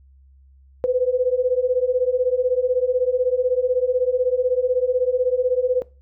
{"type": "beating tone pair", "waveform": "sine", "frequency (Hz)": [493.9, 509.9], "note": ["B4", "C5"], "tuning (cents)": [0, -45], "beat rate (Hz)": 16, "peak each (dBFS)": -20, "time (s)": [0.84, 5.82], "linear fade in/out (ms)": 0, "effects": ["noise-tail reverb RT60 0.3 s tail -20 dB re dry", "added 67 Hz sine -48 dBFS peak until 6.01 s"]}